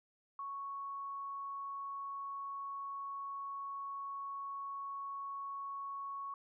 sine tone, 1108.7 Hz, C#6, in tune, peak -40 dBFS, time 0.39-6.34 s, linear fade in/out 2 ms, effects none

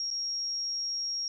sine tone with dropouts, 5588 Hz, F8, in tune, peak -30 dBFS, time 0-1.28 s, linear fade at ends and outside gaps 1 ms, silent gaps 0.104-0.111 s, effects none

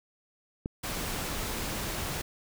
click, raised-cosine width 3 ms, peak -19 dBFS, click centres 0.659 s
pink noise, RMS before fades -34 dBFS, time 0.83-2.22 s, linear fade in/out 10 ms
effects none

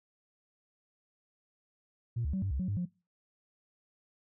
sine tone with pitch steps, 117.3 / 71.7 / 190.2 / 97.3 / 66.5 / 184 / 101.2 / 177.7 Hz, A#2 / D2 / F#3 / G2 / C2 / F#3 / G#2 / F3, +11 / -41 / +48 / -12 / +29 / -9 / -44 / +30 cents, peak -29 dBFS, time 2.16-2.856 s, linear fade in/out 10 ms, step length 87 ms, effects noise-tail reverb RT60 0.3 s tail -23 dB re dry + tanh soft clip ceiling -26 dBFS

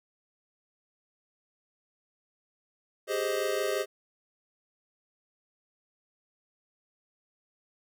square chord, Ab major seventh, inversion third, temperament equal with one note detuned, 392 / 417.7 / 523.3 / 622.3 Hz, G4 / Ab4 / C5 / Eb5, 0 / +10 / 0 / 0 cents, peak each -34 dBFS, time 3.07-3.86 s, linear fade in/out 50 ms, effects none

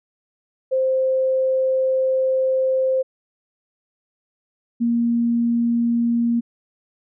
sine tone pair in turn, 523.3 / 235 Hz, C5 / A#3, 0 / +14 cents, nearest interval octave + major second, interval 1386 cents, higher first, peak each -16 dBFS, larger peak neither, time 0.71-3.03 / 4.8-6.41 s, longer first, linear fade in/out 20 ms, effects none

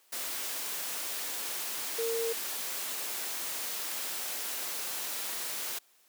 sine tone in noise, 458.5 Hz, A#4, 29 cents flat, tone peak -29 dBFS, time 1.98-2.33 s, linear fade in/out 10 ms, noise white, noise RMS -36 dBFS, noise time 0.12-5.79 s, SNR +4 dB, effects white hiss -65 dBFS RMS until 6.08 s + high-pass 300 Hz 12 dB/octave

